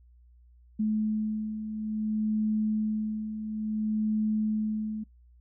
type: beating tone pair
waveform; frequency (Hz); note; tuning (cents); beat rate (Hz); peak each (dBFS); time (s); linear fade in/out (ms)
sine; 214.9 / 215.48; A3 / A3; -41 / -36; 0.58; -34 / -27; 0.79-5.04; 10
effects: noise-tail reverb RT60 0.1 s tail -21 dB re dry + added 60 Hz sine -54 dBFS peak until 5.4 s